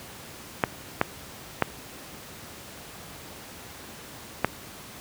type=clicks; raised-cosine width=0.5 ms; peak=-4 dBFS; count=4; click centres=0.638 / 1.014 / 1.623 / 4.446 s; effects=pink hiss -43 dBFS RMS until 5 s + high-pass 80 Hz 12 dB/octave